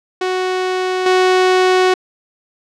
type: tone with level steps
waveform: sawtooth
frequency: 370 Hz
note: F#4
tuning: in tune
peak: -12 / -6 dBFS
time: 0.21-1.94 s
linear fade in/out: 5 ms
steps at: 1.06 s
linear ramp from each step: 2 ms
effects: low-pass 5000 Hz 12 dB/octave